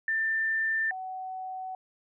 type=tone pair in turn; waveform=sine; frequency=1785 / 750.5 Hz; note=A6 / F#5; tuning=+24 / +24 cents; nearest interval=octave + minor third; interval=1500 cents; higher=first; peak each=-25 / -34 dBFS; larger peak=first; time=0.08-0.91 / 0.91-1.75 s; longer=second; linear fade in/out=2 ms; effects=none